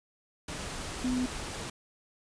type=tone in noise; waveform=sine; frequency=252 Hz; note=B3; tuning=35 cents sharp; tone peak=-27 dBFS; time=1.04-1.26 s; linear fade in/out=5 ms; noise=pink; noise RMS=-38 dBFS; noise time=0.48-1.7 s; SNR=+8 dB; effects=resampled to 22050 Hz